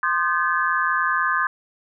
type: tone cluster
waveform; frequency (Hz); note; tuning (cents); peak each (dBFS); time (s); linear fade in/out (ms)
sine; 1052 / 1216 / 1542 / 1712; C6 / D#6 / G6 / A6; +9 / -40 / -29 / -48; -24; 0.03-1.47; 2
effects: none